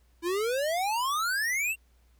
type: exponential sweep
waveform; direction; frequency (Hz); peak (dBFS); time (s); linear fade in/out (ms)
square; up; 328.5 to 2794; -27; 0.22-1.76; 50
effects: added 60 Hz sine -60 dBFS peak until 2.19 s + pink hiss -70 dBFS RMS until 2.19 s